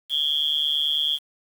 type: tone with amplitude modulation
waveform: sine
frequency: 3290 Hz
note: G#7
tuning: 17 cents flat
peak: -16 dBFS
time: 0.09-1.19 s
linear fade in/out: 50 ms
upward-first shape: sine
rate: 149 Hz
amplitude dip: 100%
effects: 7-bit